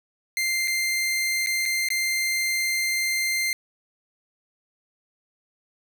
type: tone with dropouts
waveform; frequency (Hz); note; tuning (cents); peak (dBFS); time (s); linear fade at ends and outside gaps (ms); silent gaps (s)
sawtooth; 2093; C7; 0; -19; 0.37-3.53; 1; 0.675-0.679 / 1.462-1.47 / 1.655-1.659 / 1.887-1.903
effects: none

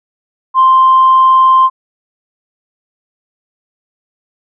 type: tone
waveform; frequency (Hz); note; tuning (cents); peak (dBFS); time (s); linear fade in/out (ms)
sine; 1046.5; C6; 0; -3; 0.54-1.7; 50
effects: tanh soft clip ceiling 0 dBFS

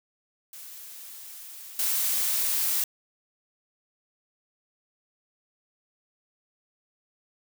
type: noise with level steps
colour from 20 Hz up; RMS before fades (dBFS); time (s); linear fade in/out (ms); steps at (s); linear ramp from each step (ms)
blue; -43 / -26; 0.53-2.84; 2; 1.79; 2
effects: none

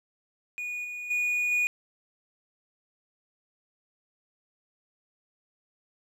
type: tone with level steps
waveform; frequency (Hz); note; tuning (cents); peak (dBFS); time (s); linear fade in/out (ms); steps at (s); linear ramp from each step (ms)
triangle; 2456; D#7; -23; -30 / -33 / -23 / -21; 0.58-1.67; 0; 0.84 / 1.1 / 1.51; 10
effects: none

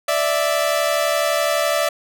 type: tone pair together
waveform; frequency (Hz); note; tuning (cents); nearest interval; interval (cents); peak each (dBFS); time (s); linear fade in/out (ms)
sawtooth; 587.4 / 659.3; D5 / E5; 0 / 0; major second; 200; -16; 0.08-1.89; 5
effects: none

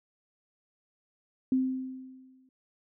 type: tone with exponential decay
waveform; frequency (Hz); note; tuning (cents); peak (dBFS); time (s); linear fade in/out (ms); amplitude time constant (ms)
sine; 259.9; C4; -11; -21; 1.52-2.49; 2; 210
effects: none

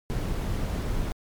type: noise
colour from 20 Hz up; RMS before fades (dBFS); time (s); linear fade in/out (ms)
brown; -28; 0.1-1.12; 0
effects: MP3 96 kbps

